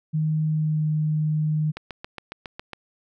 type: tone with pitch glide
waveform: sine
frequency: 155.56 to 153.77 Hz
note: D#3 to D#3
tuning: 0 to -20 cents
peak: -20 dBFS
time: 0.13-1.72 s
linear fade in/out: 20 ms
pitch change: -20 cents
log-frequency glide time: 0.46-0.86 s
type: click train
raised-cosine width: 0.3 ms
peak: -18 dBFS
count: 8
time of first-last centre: 1.77-2.733 s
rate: 7.27 Hz
effects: none